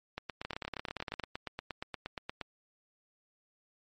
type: two click trains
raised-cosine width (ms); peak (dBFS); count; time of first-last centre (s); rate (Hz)
0.3; -20 / -21; 14 / 20; 0.45-1.197 / 0.18-2.413; 17.4 / 8.51
effects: MP3 48 kbps